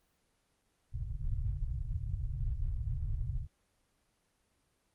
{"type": "low-pass noise", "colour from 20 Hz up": "pink", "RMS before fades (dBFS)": -35, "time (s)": [0.92, 3.48], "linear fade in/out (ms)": 50, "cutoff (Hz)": 140, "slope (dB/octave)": 96, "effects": ["pink hiss -75 dBFS RMS until 4.94 s", "Opus 24 kbps"]}